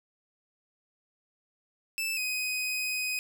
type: tone pair in turn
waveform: sawtooth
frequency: 2637 / 2507 Hz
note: E7 / D#7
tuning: 0 / +12 cents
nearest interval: minor second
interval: 88 cents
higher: first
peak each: -26 dBFS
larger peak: neither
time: 1.98-2.17 / 2.17-3.19 s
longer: second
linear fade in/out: 0 ms
effects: none